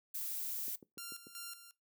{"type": "noise", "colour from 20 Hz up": "violet", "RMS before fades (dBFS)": -40, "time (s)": [0.14, 0.76], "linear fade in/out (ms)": 10}
{"type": "click train", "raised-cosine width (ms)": 3, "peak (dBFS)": -35, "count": 5, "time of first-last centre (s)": [0.68, 1.269], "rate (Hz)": 6.79}
{"type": "tone with tremolo", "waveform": "5% pulse", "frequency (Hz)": 1389, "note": "F6", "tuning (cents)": -10, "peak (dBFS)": -32, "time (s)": [0.98, 1.71], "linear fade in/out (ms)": 0, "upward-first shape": "square", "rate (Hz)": 2.7, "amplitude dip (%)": 70}
{"effects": ["noise-tail reverb RT60 0.2 s tail -20 dB re dry", "high-pass 300 Hz 12 dB/octave"]}